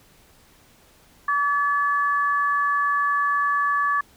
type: tone pair together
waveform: sine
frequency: 1146.6 / 1718 Hz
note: D6 / A6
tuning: -42 / -42 cents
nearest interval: perfect fifth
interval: 700 cents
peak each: -20 / -24 dBFS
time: 1.28-4.01 s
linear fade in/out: 5 ms
effects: pink hiss -55 dBFS RMS until 4.16 s